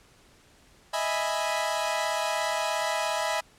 sawtooth chord, E major seventh, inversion third, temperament equal, 622.3 / 659.3 / 830.6 / 987.8 Hz, D#5 / E5 / G#5 / B5, 0 / 0 / 0 / 0 cents, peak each -28 dBFS, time 0.93-3.41 s, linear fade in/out 10 ms, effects pink hiss -58 dBFS RMS until 3.58 s + low-pass 10000 Hz 12 dB/octave

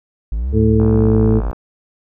triangle exponential two-way sweep, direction up then down, 50.6 to 76.3 to 50.6 Hz, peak -15 dBFS, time 0.32-1.51 s, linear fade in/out 0 ms, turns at 0.57 s
harmonic tone, 109.7 Hz, A2, 5 cents flat, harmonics 1 / 2 / 3 / 4, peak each -14 / -15 / -21 / -17 dBFS, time 0.52-1.42 s, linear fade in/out 50 ms
click train, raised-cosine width 1 ms, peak -14 dBFS, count 47, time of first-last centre 0.8-1.53 s, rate 63 Hz
effects none

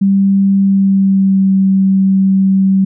sine tone with pitch glide, 196 to 192.41 Hz, G3 to G3, 0 to -32 cents, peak -7 dBFS, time 0.01-2.85 s, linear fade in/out 10 ms, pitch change -32 cents, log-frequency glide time 0.59-1.47 s, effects none

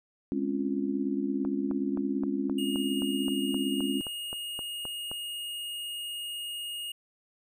sine chord, Db major seventh, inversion second, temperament just, 207.9 / 259.9 / 277.2 / 346.5 Hz, Ab3 / C4 / Db4 / F4, +2 / -11 / 0 / -14 cents, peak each -33 / -35 / -30 / -35 dBFS, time 0.32-4.01 s, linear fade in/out 0 ms
click train, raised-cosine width 1 ms, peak -26 dBFS, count 15, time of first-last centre 1.45-5.115 s, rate 3.82 Hz
square tone, 2858 Hz, F7, 39 cents sharp, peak -35 dBFS, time 2.58-6.92 s, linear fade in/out 5 ms
effects none

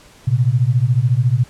sine beating tone pair, 116.54 / 130.54 Hz, A#2 / C3, 0 / -4 cents, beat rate 14 Hz, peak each -15 dBFS, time 0.27-1.44 s, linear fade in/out 10 ms, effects pink hiss -46 dBFS RMS until 1.49 s + low-pass 10000 Hz 12 dB/octave

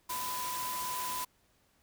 sine tone in noise, 1001 Hz, B5, 23 cents sharp, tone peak -36 dBFS, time 0.09-1.25 s, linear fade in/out 10 ms, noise white, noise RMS -39 dBFS, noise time 0.09-1.25 s, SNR 0 dB, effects pink hiss -70 dBFS RMS until 1.82 s

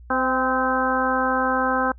harmonic tone with a mistuned harmonic, 258.2 Hz, C4, 23 cents flat, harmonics 1 / 2 / 3 / 4 / 5 / 6, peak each -26 / -26 / -26 / -26 / -26 / -26 dBFS, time 0.1-1.92 s, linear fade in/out 5 ms, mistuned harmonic 3, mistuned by +33 cents, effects noise-tail reverb RT60 0.1 s tail -25 dB re dry + added 60 Hz sine -41 dBFS peak until 1.98 s

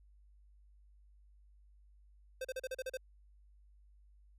square tone bursts, 519 Hz, C5, 14 cents flat, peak -38 dBFS, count 8, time 2.41-2.972 s, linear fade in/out 5 ms, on 37 ms, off 38 ms, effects added 50 Hz sine -60 dBFS peak until 4.38 s + resampled to 32000 Hz

